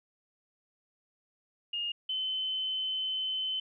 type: tone pair in turn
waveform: sine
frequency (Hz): 2840 / 3054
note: F7 / G7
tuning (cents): +28 / -46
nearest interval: minor second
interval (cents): 126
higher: second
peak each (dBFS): -31 / -30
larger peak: second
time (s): 1.73-1.92 / 2.09-3.6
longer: second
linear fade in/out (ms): 5
effects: none